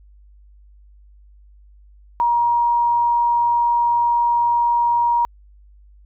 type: tone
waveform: sine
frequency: 948 Hz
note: A#5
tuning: 29 cents sharp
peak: -14 dBFS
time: 2.2-5.25 s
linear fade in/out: 0 ms
effects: added 50 Hz sine -45 dBFS peak until 6.05 s